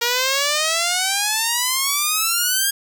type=exponential sweep; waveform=5% pulse; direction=up; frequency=468.3 to 1634 Hz; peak=-6 dBFS; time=0.01-2.71 s; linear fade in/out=10 ms; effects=none